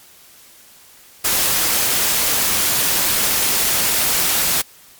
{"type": "noise", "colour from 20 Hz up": "white", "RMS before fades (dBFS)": -17, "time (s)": [1.24, 4.62], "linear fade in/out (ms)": 10, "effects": ["white hiss -46 dBFS RMS until 4.99 s", "MP3 96 kbps"]}